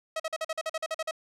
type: tone bursts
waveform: sawtooth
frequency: 640 Hz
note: D#5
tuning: 49 cents sharp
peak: -25 dBFS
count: 12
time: 0.16-1.111 s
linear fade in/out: 5 ms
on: 38 ms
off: 45 ms
effects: low-pass 9000 Hz 12 dB/octave